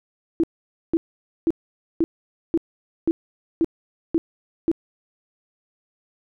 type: tone bursts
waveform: sine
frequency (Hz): 329.6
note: E4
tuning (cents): 0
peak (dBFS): -15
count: 9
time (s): 0.4-4.715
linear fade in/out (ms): 0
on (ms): 35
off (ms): 500
effects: none